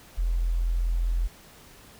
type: tone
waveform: sine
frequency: 42.51 Hz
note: F1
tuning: 46 cents flat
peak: -22 dBFS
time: 0.17-1.28 s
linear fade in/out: 20 ms
effects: pink hiss -51 dBFS RMS until 1.99 s